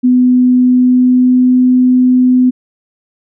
sine tone with pitch glide, 250.5 to 252.5 Hz, B3 to B3, +25 to +39 cents, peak -5 dBFS, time 0.03-2.51 s, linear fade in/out 20 ms, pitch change +14 cents, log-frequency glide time 0.55-1.6 s, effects none

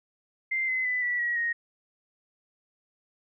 sine tone with pitch steps, 2088 / 2043 / 1998.3 / 1954.9 / 1912.5 / 1871 Hz, C7 / C7 / B6 / B6 / A#6 / A#6, -4 / -42 / +20 / -18 / +44 / +6 cents, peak -25 dBFS, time 0.51-1.53 s, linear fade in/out 10 ms, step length 170 ms, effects none

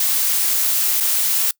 blue noise with dropouts, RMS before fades -18 dBFS, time 0-1.51 s, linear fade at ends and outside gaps 2 ms, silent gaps 1.002-1.006 s, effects noise-tail reverb RT60 0.1 s tail -24 dB re dry

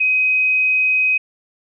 sine tone, 2520 Hz, D#7, 21 cents sharp, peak -13 dBFS, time 0-1.18 s, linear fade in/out 10 ms, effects none

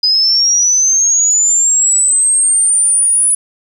sine linear sweep, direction up, 4958 to 9956 Hz, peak -8 dBFS, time 0.03-3.35 s, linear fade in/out 5 ms, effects 7-bit

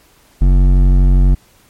sine tone with hard clipping, 46.16 Hz, F#1, 3 cents flat, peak -8 dBFS, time 0.41-1.35 s, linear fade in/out 10 ms, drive 11 dB, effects pink hiss -50 dBFS RMS until 1.69 s + MP3 64 kbps

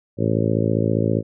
harmonic tone, 55 Hz, A1, in tune, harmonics 2 / 3 / 4 / 5 / 6 / 7 / 8 / 9 / 10, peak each -22 / -24 / -25 / -26 / -27 / -27 / -28 / -29 / -29 dBFS, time 0.17-1.23 s, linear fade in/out 50 ms, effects none

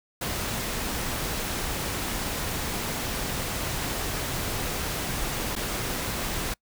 pink noise with dropouts, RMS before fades -30 dBFS, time 0.21-6.54 s, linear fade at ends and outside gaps 5 ms, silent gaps 5.554-5.562 s, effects noise-tail reverb RT60 0.1 s tail -26 dB re dry

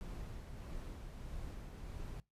brown noise with tremolo, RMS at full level -45 dBFS, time 0.01-2.2 s, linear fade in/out 0 ms, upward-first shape sine, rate 1.6 Hz, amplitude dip 30%, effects noise-tail reverb RT60 0.2 s tail -22 dB re dry + resampled to 32000 Hz

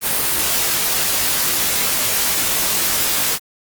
white noise with comb filter, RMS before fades -18 dBFS, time 0.01-3.39 s, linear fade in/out 50 ms, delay 20 ms, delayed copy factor +0.75, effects Opus 32 kbps

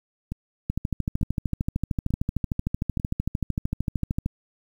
two click trains, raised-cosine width 5 ms, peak -12 / -17 dBFS, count 48 / 4, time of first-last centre 0.7-4.261 / 0.32-2.999 s, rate 13.2 / 1.12 Hz, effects 8-bit

